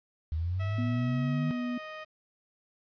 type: linear sweep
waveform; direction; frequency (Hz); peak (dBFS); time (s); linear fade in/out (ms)
sine; up; 76.3 to 156.2; -28; 0.32-1.51; 0
type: tone with pitch glide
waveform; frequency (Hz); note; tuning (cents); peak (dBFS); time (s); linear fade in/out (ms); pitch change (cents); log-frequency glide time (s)
15% pulse; 650 to 621.7; E5 to D#5; -24 to -2; -33; 0.59-2.05; 20; -78; 0.86-1.72
type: tone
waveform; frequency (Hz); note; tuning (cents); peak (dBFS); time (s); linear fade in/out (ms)
sine; 244.7; B3; -16; -30; 0.78-1.78; 5
effects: resampled to 11025 Hz + 10-bit